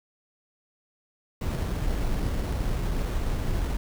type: noise with sample-and-hold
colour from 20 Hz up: brown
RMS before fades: -27 dBFS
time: 1.41-3.77 s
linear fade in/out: 5 ms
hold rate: 4900 Hz
effects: none